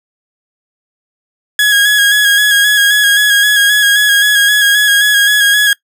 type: tone with vibrato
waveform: 30% pulse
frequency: 1661.2 Hz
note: G#6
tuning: in tune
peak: -4 dBFS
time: 1.59-5.73 s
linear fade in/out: 2 ms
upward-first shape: square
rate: 3.8 Hz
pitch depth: 26 cents each way
effects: noise-tail reverb RT60 0.1 s tail -21 dB re dry

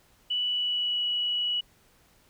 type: tone with pitch glide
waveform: sine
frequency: 2960 to 2933 Hz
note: F#7 to F#7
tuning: 0 to -16 cents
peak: -25 dBFS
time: 0.3-1.61 s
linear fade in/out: 10 ms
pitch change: -16 cents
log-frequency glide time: 0.45-1.02 s
effects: pink hiss -62 dBFS RMS until 2.29 s

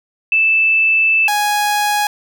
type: tone pair in turn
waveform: sine / sawtooth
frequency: 2637 / 830.6 Hz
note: E7 / G#5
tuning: 0 / 0 cents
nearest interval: octave + minor sixth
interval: 2000 cents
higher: first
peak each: -10 dBFS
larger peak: neither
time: 0.32-1.28 / 1.28-2.07 s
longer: first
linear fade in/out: 2 ms
effects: none

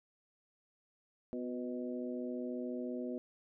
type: harmonic tone with a mistuned harmonic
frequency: 124.5 Hz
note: B2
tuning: 14 cents sharp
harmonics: 2 / 3 / 4 / 5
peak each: -39 / -43 / -45 / -47 dBFS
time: 1.33-3.18 s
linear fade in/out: 0 ms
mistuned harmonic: 3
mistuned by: -48 cents
effects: none

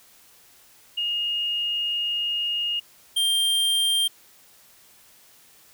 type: tone pair in turn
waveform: sine / square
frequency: 2851 / 3180 Hz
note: F7 / G7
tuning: +35 / +24 cents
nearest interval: major second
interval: 189 cents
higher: second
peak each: -23 / -20 dBFS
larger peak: second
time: 0.97-2.8 / 3.16-4.08 s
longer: first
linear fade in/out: 10 ms
effects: white hiss -54 dBFS RMS until 5.73 s

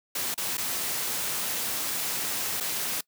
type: noise with dropouts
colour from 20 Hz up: white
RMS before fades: -30 dBFS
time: 0.15-3.01 s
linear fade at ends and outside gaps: 5 ms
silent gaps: 0.343-0.377 / 0.572-0.579 / 2.602-2.606 s
effects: noise-tail reverb RT60 0.1 s tail -23 dB re dry + high-pass 100 Hz 12 dB/octave

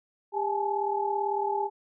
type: tone cluster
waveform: sine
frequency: 400.4 / 833 / 871 Hz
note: G4 / G#5 / A5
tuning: +37 / +5 / -18 cents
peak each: -30 dBFS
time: 0.32-1.7 s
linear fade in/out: 50 ms
effects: none

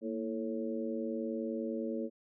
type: harmonic tone with a mistuned harmonic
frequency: 110 Hz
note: A2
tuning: in tune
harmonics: 2 / 3 / 4 / 5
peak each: -37 / -39 / -40 / -41 dBFS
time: 0.01-2.1 s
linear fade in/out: 50 ms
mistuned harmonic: 2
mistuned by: +82 cents
effects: none

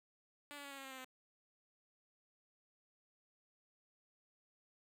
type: tone with pitch steps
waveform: 5% pulse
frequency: 290 / 285.2 / 280.4 / 275.8 / 271.2 / 266.7 / 262.3 / 257.9 Hz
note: D4 / C#4 / C#4 / C#4 / C#4 / C4 / C4 / C4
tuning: -22 / +49 / +20 / -9 / -38 / +33 / +4 / -25 cents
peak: -37 dBFS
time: 0.51-1.046 s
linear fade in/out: 0 ms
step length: 67 ms
effects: none

